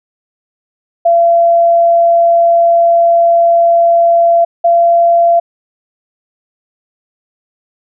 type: tone pair in turn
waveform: sine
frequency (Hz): 680 / 682.8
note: F5 / F5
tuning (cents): -46 / -39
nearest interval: unison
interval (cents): 7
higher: second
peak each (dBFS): -5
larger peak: neither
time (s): 1.05-4.45 / 4.64-5.4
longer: first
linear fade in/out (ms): 10
effects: none